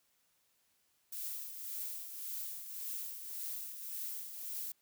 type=noise with tremolo; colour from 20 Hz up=violet; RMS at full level=-40 dBFS; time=1.12-4.72 s; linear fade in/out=5 ms; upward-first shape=triangle; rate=1.8 Hz; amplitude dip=60%; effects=white hiss -75 dBFS RMS until 4.81 s